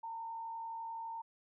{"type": "tone with frequency modulation", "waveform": "sine", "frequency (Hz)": 910, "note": "A#5", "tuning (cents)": -42, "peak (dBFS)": -40, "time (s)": [0.03, 1.22], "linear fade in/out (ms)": 10, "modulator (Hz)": 51.7, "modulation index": 0.28, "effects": []}